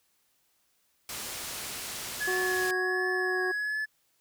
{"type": "low-pass noise", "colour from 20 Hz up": "white", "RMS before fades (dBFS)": -38, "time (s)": [1.09, 2.71], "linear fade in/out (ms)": 2, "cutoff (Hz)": 11000, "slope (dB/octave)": 12}
{"type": "tone with vibrato", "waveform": "triangle", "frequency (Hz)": 1692, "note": "G#6", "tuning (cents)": 32, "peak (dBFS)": -27, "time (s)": [2.2, 3.86], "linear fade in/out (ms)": 20, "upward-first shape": "triangle", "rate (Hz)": 1.4, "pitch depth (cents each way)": 38}
{"type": "harmonic tone", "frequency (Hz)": 368.7, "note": "F#4", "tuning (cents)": -6, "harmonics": [1, 2, 3, 5], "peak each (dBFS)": [-30, -37, -40, -44], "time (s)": [2.27, 3.52], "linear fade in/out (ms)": 10}
{"effects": ["white hiss -71 dBFS RMS until 4.2 s"]}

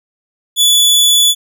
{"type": "tone", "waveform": "sawtooth", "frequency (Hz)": 3443, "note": "A7", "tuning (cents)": -38, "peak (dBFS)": -4, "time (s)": [0.56, 1.35], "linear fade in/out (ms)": 50, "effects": []}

